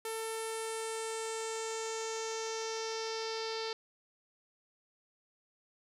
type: tone with low-pass filter sweep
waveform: sawtooth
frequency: 446.7 Hz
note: A4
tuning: 26 cents sharp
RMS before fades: -38 dBFS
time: 0.05-3.73 s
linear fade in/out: 2 ms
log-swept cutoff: 11000 to 4600 Hz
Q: 4.1
effects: none